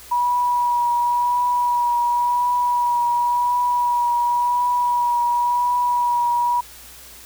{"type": "tone with vibrato", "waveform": "sine", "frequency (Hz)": 968, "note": "B5", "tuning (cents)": -35, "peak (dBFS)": -16, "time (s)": [0.11, 6.61], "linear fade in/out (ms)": 10, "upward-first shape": "triangle", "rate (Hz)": 0.93, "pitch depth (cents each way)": 19, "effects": ["added 60 Hz sine -50 dBFS peak until 7.25 s", "white hiss -42 dBFS RMS until 7.25 s"]}